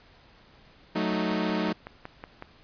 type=chord; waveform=sawtooth; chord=D# diminished; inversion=first; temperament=equal; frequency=185 / 220 / 311.1 Hz; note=F#3 / A3 / D#4; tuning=0 / 0 / 0 cents; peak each=-26 dBFS; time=0.95-1.73 s; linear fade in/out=10 ms
type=click train; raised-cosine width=0.5 ms; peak=-23 dBFS; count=8; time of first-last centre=1.13-2.424 s; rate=5.41 Hz
effects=pink hiss -56 dBFS RMS until 2.63 s + resampled to 11025 Hz